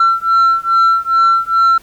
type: beating tone pair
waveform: sine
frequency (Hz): 1348 / 1350.4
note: E6 / E6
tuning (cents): +38 / +41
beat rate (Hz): 2.4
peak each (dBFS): -10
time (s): 0-1.78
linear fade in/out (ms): 5
effects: tanh soft clip ceiling -6 dBFS + pink hiss -46 dBFS RMS until 1.82 s

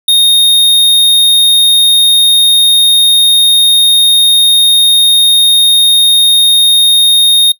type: tone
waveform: square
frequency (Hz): 3700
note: A#7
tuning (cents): -14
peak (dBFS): -4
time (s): 0.08-7.52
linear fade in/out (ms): 5
effects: noise-tail reverb RT60 0.1 s tail -20 dB re dry

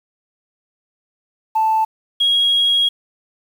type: tone pair in turn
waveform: sine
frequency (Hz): 880 / 3296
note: A5 / G#7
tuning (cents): 0 / -14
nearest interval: octave + major seventh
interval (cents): 2286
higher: second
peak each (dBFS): -12 / -11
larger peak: second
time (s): 1.55-1.85 / 2.2-2.89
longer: second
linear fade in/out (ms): 10
effects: tanh soft clip ceiling -9 dBFS + 7-bit

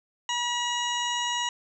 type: harmonic tone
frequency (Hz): 963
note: B5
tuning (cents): -44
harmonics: 1 / 2 / 3 / 4 / 6 / 7 / 8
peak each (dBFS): -30 / -34 / -30 / -37 / -40 / -37 / -46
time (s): 0.29-1.49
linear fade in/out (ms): 2
effects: none

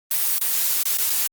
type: noise with dropouts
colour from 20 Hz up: blue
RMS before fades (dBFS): -21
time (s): 0.11-1.27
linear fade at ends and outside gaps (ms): 1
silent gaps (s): 0.384-0.412 / 0.83-0.855 / 0.972-0.984 / 1.097-1.101
effects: Opus 32 kbps

